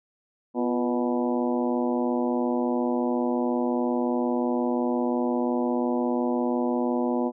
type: harmonic tone with a mistuned harmonic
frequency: 122.9 Hz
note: B2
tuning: 8 cents flat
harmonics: 2 / 3 / 4 / 5 / 6 / 7 / 8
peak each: -25 / -29 / -31 / -33 / -35 / -36 / -37 dBFS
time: 0.54-7.32 s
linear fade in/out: 50 ms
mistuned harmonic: 3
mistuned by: -83 cents
effects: none